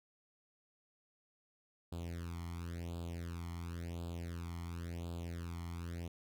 sawtooth tone with flanger, 85.3 Hz, F2, 40 cents flat, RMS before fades -43 dBFS, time 1.92-6.08 s, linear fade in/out 5 ms, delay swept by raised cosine 0.25 to 0.95 ms, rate 0.94 Hz, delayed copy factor +0.9, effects none

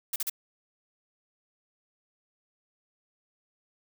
blue noise bursts, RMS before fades -30 dBFS, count 3, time 0.13-0.298 s, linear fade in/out 5 ms, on 30 ms, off 39 ms, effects none

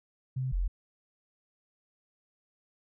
sine tone pair in turn, 130 / 43.9 Hz, C3 / F1, -11 / +10 cents, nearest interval octave + perfect fifth, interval 1879 cents, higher first, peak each -29 / -26 dBFS, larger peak second, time 0.36-0.52 / 0.52-0.68 s, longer neither, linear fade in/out 10 ms, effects none

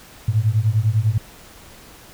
sine beating tone pair, 103.83 / 113.83 Hz, G#2 / A#2, 0 / -41 cents, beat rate 10 Hz, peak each -18 dBFS, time 0.28-1.18 s, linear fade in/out 5 ms, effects pink hiss -44 dBFS RMS until 2.13 s

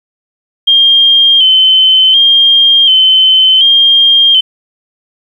sine tone with vibrato, 3136 Hz, G7, in tune, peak -3 dBFS, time 0.67-4.41 s, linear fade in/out 10 ms, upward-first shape square, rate 0.68 Hz, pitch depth 41 cents each way, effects 7-bit

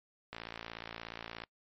click train, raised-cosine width 0.3 ms, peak -25 dBFS, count 64, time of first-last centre 0.33-1.437 s, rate 56.9 Hz, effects noise-tail reverb RT60 0.1 s tail -25 dB re dry + MP3 32 kbps

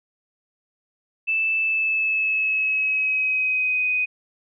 sine tone with pitch glide, 2637 to 2499 Hz, E7 to D#7, 0 to +7 cents, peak -19 dBFS, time 1.27-4.06 s, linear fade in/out 20 ms, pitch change -93 cents, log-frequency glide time 1.59-3.88 s, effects none

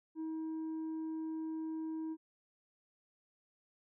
sine tone with tanh clipping, 318.7 Hz, D#4, 42 cents sharp, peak -38 dBFS, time 0.15-2.17 s, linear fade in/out 50 ms, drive 3 dB, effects none

